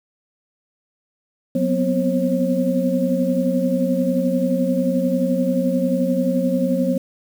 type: tone cluster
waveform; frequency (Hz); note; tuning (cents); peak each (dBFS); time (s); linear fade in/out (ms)
sine; 182.7 / 243.8 / 255.2 / 538; F#3 / B3 / C4 / C5; -22 / -22 / -43 / +48; -22; 1.55-6.98; 5
effects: 7-bit